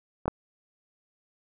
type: clicks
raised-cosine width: 1 ms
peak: -18 / -10 dBFS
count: 2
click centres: 0.257 / 0.28 s
effects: none